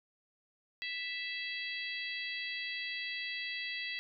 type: harmonic tone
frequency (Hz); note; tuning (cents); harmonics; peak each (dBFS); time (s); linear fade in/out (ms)
659.3; E5; 0; 3 / 4 / 5 / 6 / 7; -40 / -42 / -44 / -46 / -47; 0.82-3.99; 0
effects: none